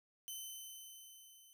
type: tone with level ramp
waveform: 10% pulse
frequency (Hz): 3053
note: G7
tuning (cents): -46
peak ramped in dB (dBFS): -35 to -53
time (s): 0.28-1.53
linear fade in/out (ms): 0
effects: none